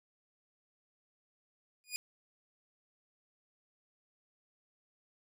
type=tone with exponential growth; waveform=15% pulse; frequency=2456 Hz; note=D#7; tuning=23 cents flat; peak=-25 dBFS; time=1.84-1.96 s; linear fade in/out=0 ms; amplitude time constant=25 ms; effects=none